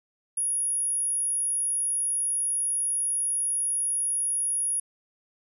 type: tone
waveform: sine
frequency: 10430 Hz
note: E9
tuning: 19 cents flat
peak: -24 dBFS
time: 0.37-4.8 s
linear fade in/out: 5 ms
effects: none

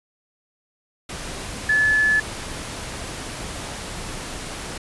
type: tone in noise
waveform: sine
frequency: 1725 Hz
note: A6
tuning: 35 cents flat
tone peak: -15 dBFS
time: 1.69-2.2 s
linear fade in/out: 5 ms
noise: pink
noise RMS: -32 dBFS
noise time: 1.09-4.78 s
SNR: +14 dB
effects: resampled to 24000 Hz

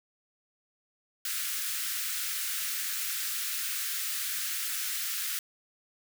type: high-pass noise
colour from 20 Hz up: white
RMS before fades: -33 dBFS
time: 1.25-5.39 s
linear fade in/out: 2 ms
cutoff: 1300 Hz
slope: 48 dB/octave
effects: none

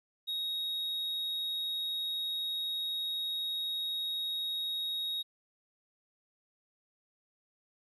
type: tone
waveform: triangle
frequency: 3768 Hz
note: A#7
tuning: 18 cents sharp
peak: -31 dBFS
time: 0.27-5.23 s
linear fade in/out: 20 ms
effects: resampled to 32000 Hz + 12-bit

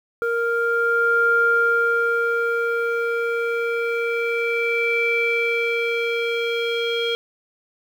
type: tone with low-pass filter sweep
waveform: square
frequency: 466.2 Hz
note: A#4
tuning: in tune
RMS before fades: -21 dBFS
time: 0.22-7.15 s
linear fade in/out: 0 ms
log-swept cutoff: 1200 to 3100 Hz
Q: 7.1
effects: 8-bit

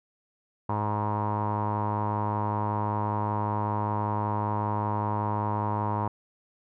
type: tone with low-pass filter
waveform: sawtooth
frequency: 105.2 Hz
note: G#2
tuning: 23 cents sharp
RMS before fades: -28 dBFS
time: 0.69-6.08 s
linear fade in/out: 5 ms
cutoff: 970 Hz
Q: 8.2
effects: none

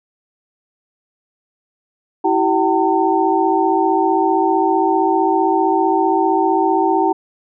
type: tone cluster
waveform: sine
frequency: 327.5 / 382.9 / 765 / 905 Hz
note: E4 / G4 / G5 / A5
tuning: -11 / -41 / -42 / +48 cents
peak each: -18 dBFS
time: 2.24-7.13 s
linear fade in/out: 10 ms
effects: none

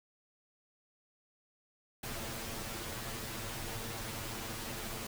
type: noise with comb filter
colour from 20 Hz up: pink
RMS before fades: -41 dBFS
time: 2.03-5.07 s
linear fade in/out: 5 ms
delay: 8.9 ms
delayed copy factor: +1
effects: none

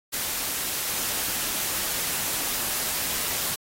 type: noise with amplitude modulation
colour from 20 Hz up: white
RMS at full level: -26 dBFS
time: 0.12-3.56 s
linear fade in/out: 20 ms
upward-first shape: sine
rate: 243 Hz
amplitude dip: 40%
effects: AAC 48 kbps

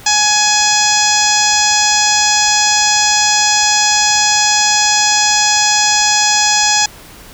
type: harmonic tone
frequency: 840 Hz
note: G#5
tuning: 19 cents sharp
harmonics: 1 / 2 / 3 / 4 / 5 / 6 / 7 / 8 / 9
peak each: -16 / -19 / -20 / -20 / -21 / -16 / -18 / -17 / -22 dBFS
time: 0.06-6.86 s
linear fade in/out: 5 ms
effects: pink hiss -37 dBFS RMS until 7.33 s

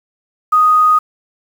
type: tone with quantisation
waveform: sine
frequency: 1244.5 Hz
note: D#6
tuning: in tune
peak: -7 dBFS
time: 0.52-0.99 s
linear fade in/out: 10 ms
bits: 6
effects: none

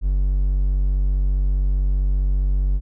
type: tone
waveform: triangle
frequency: 47.62 Hz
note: G1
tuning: 49 cents flat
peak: -14 dBFS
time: 0.01-2.81 s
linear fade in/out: 50 ms
effects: none

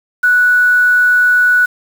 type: tone with quantisation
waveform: sine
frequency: 1476 Hz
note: F#6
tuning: 5 cents flat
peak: -7 dBFS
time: 0.23-1.66 s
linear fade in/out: 10 ms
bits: 5
effects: none

